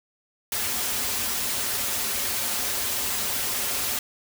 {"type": "noise with comb filter", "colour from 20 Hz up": "white", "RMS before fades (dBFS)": -27, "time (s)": [0.52, 3.99], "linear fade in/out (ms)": 2, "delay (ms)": 6.2, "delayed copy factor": -0.75, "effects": []}